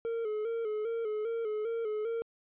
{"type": "tone with vibrato", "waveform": "triangle", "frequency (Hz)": 442.8, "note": "A4", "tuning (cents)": 11, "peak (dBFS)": -29, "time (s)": [0.05, 2.22], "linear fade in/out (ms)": 0, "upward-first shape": "square", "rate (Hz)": 2.5, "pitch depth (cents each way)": 66, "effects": ["resampled to 8000 Hz"]}